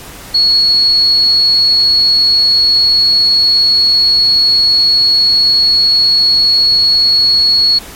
sine tone, 4352 Hz, C#8, 33 cents flat, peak -6 dBFS, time 0.34-7.79 s, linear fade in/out 10 ms, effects pink hiss -31 dBFS RMS until 7.95 s + MP3 64 kbps

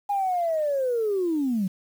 sine linear sweep, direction down, 823 to 177.5 Hz, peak -21 dBFS, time 0.09-1.68 s, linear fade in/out 10 ms, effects tanh soft clip ceiling -17 dBFS + 8-bit

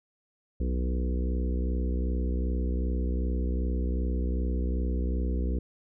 harmonic tone with a mistuned harmonic, 62.6 Hz, B1, 24 cents sharp, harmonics 1 / 3 / 4 / 5 / 6 / 7 / 8, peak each -26 / -36 / -38 / -40 / -42 / -43 / -44 dBFS, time 0.6-5.59 s, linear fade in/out 5 ms, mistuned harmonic 8, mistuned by -18 cents, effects none

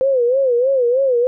sine tone with vibrato, 510 Hz, C5, 44 cents flat, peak -12 dBFS, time 0.01-1.27 s, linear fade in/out 0 ms, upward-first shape sine, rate 3.2 Hz, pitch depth 130 cents each way, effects none

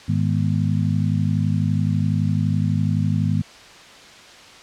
harmonic tone with a mistuned harmonic, 51.91 Hz, G#1, in tune, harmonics 2 / 3 / 4 / 5, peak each -21 / -21 / -25 / -27 dBFS, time 0.08-3.42 s, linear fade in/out 10 ms, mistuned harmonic 5, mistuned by -100 cents, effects white hiss -43 dBFS RMS until 4.62 s + low-pass 5000 Hz 12 dB/octave

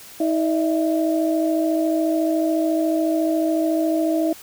sine tone cluster, 319.2 / 607 / 661 Hz, D#4 / D#5 / E5, +44 / -43 / +5 cents, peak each -19 / -27 / -23 dBFS, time 0.2-4.33 s, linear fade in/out 5 ms, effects white hiss -42 dBFS RMS until 4.42 s

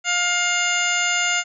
harmonic tone, 707 Hz, F5, 21 cents sharp, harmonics 1 / 2 / 3 / 4 / 5 / 6 / 7 / 9 / 10, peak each -29 / -24 / -23 / -25 / -33 / -37 / -36 / -30 / -27 dBFS, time 0.04-1.44 s, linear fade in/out 50 ms, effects none

